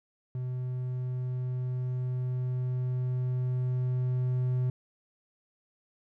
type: tone with level ramp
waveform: triangle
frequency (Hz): 126.4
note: B2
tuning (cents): +41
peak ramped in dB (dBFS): -29 to -23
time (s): 0.35-4.7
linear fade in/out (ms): 2
effects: none